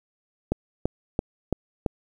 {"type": "click train", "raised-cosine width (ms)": 2, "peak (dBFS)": -9, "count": 5, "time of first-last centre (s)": [0.52, 1.862], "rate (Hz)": 2.98, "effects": ["8-bit"]}